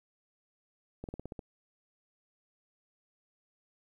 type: slowing click train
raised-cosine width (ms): 2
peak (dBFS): -27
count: 7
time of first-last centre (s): 1.04-1.392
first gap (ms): 48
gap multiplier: 1.08
effects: 11-bit

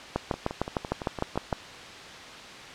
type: two click trains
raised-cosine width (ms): 1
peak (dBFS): -19 / -11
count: 8 / 10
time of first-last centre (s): 0.34-1.526 / 0.16-1.528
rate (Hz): 5.9 / 6.58
effects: white hiss -42 dBFS RMS until 2.74 s + low-pass 4000 Hz 12 dB/octave

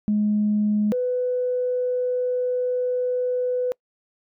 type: tone pair in turn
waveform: sine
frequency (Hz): 209.8 / 499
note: G#3 / B4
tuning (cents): +18 / +18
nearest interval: octave + minor third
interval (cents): 1500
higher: second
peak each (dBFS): -17 / -20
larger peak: first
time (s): 0.08-0.92 / 0.92-3.72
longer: second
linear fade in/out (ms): 0
effects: noise-tail reverb RT60 0.1 s tail -26 dB re dry + tanh soft clip ceiling -13 dBFS

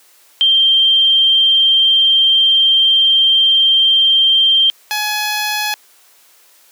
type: tone pair in turn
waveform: sine / 10% pulse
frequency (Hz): 3159 / 843.3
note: G7 / G#5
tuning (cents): +13 / +26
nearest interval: octave + major seventh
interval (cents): 2287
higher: first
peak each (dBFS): -8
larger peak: neither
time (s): 0.41-4.7 / 4.91-5.74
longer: first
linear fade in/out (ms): 0
effects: white hiss -49 dBFS RMS until 6.71 s + high-pass 400 Hz 12 dB/octave

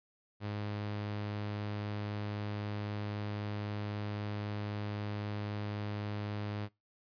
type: tone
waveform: sawtooth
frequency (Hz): 103.83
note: G#2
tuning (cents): 0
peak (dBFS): -32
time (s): 0.4-6.69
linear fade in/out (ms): 50
effects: noise-tail reverb RT60 0.2 s tail -22 dB re dry + resampled to 11025 Hz

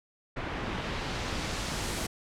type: noise with low-pass filter sweep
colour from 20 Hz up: pink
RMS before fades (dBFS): -34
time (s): 0.36-2.07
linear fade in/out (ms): 10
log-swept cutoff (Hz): 2000 to 11000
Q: 0.86
effects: none

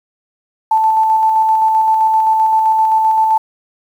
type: tone with tremolo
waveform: sine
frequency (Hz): 880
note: A5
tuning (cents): 0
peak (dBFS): -8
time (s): 0.71-3.38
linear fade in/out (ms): 5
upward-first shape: square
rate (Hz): 7.7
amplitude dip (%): 25
effects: 7-bit

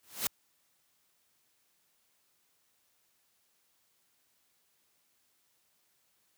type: noise with exponential growth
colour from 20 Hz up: white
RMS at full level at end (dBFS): -28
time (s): 0.03-0.27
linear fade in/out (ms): 1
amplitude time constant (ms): 51
effects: white hiss -73 dBFS RMS until 6.37 s + high-pass 60 Hz 12 dB/octave

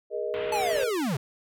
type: chord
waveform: sine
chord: Ab suspended second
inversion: none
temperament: equal with one note detuned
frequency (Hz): 415.3 / 476.5 / 622.3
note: Ab4 / Bb4 / Eb5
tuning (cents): 0 / +38 / 0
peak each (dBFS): -32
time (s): 0.1-0.91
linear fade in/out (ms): 50
type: low-pass noise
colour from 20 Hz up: white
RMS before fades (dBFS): -39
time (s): 0.34-0.84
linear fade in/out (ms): 0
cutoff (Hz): 3200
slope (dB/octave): 48
type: linear sweep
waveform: square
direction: down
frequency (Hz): 877 to 116.54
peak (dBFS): -26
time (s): 0.52-1.17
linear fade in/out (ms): 5
effects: none

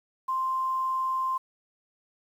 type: tone with quantisation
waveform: sine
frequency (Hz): 1046.5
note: C6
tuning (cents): 0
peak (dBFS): -25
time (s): 0.28-1.38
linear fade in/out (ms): 10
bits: 9
effects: none

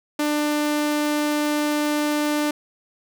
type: tone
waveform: sawtooth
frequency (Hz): 297.5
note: D4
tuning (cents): +22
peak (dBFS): -16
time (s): 0.19-2.51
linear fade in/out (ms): 5
effects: none

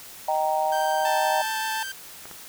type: chord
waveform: sine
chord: Eb major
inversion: none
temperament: just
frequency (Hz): 622.3 / 777.8 / 933.4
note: Eb5 / G5 / Bb5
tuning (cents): 0 / -14 / +2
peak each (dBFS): -26 / -24 / -27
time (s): 0.28-1.42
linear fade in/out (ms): 5
type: tone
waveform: sawtooth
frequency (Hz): 1568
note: G6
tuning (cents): 0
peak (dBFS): -28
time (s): 0.72-1.92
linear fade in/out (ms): 5
type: tone with vibrato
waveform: sawtooth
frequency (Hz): 881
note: A5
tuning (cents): +2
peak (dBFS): -23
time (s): 1.05-1.83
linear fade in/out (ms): 2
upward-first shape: triangle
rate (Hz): 7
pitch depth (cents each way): 10
type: clicks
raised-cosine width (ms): 0.5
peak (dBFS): -26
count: 2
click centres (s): 2.255 / 2.313
effects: white hiss -43 dBFS RMS until 2.48 s

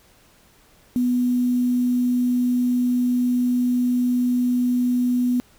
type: tone with quantisation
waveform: sine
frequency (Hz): 246.9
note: B3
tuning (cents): 0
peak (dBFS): -17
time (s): 0.96-5.4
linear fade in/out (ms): 0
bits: 7
effects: pink hiss -55 dBFS RMS until 5.58 s

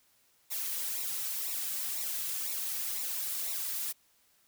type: noise with flanger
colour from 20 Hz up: blue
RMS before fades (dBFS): -35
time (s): 0.5-3.93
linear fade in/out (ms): 20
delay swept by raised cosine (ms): 0.62 to 2.92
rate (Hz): 2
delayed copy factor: -0.7
effects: white hiss -68 dBFS RMS until 4.47 s

